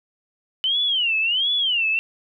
sine tone with vibrato, 2987 Hz, F#7, 16 cents sharp, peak -18 dBFS, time 0.64-1.99 s, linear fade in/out 0 ms, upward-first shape sine, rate 1.4 Hz, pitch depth 240 cents each way, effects none

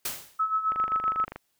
white noise with exponential decay, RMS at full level -28 dBFS, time 0.05-0.42 s, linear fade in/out 5 ms, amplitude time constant 79 ms
sine tone with tremolo, 1296 Hz, E6, 30 cents flat, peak -21 dBFS, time 0.39-1.25 s, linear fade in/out 10 ms, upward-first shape sine, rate 7.6 Hz, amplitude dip 70%
click train, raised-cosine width 0.5 ms, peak -22 dBFS, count 17, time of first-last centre 0.72-1.36 s, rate 25 Hz
effects white hiss -73 dBFS RMS until 1.59 s

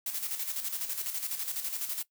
blue noise with tremolo, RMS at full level -33 dBFS, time 0.06-2.03 s, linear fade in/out 5 ms, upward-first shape square, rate 12 Hz, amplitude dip 55%, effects noise-tail reverb RT60 0.1 s tail -19 dB re dry

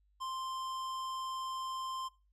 sine tone with hard clipping, 1046.5 Hz, C6, in tune, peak -39 dBFS, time 0.2-2.09 s, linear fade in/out 20 ms, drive 14 dB, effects noise-tail reverb RT60 0.3 s tail -20 dB re dry + added 50 Hz sine -68 dBFS peak until 2.32 s

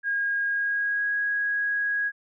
sine tone with pitch glide, 1630 to 1653.7 Hz, G#6 to G#6, -33 to -8 cents, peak -23 dBFS, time 0.03-2.12 s, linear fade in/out 50 ms, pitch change +25 cents, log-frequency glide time 0.47-1.13 s, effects none

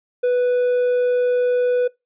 triangle tone, 493.9 Hz, B4, in tune, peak -13 dBFS, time 0.23-1.88 s, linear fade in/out 10 ms, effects noise-tail reverb RT60 0.2 s tail -23 dB re dry + resampled to 8000 Hz

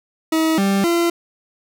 40% pulse tone with pitch steps, 319.9 / 196.7 / 341.1 Hz, D#4 / G3 / F4, +48 / +6 / -41 cents, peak -14 dBFS, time 0.32-1.1 s, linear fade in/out 5 ms, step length 260 ms, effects none

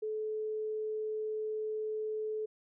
sine tone, 431.9 Hz, A4, 32 cents flat, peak -33 dBFS, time 0.02-2.46 s, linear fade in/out 10 ms, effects none

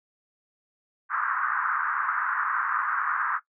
pink band-pass noise, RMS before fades -27 dBFS, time 1.09-3.4 s, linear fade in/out 50 ms, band 1100 to 1600 Hz, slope 48 dB/octave, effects noise-tail reverb RT60 0.1 s tail -17 dB re dry

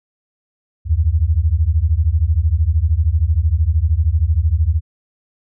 sine beating tone pair, 73.42 / 86.42 Hz, D2 / F2, 0 / -18 cents, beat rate 13 Hz, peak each -15 dBFS, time 0.85-4.81 s, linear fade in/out 50 ms, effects none

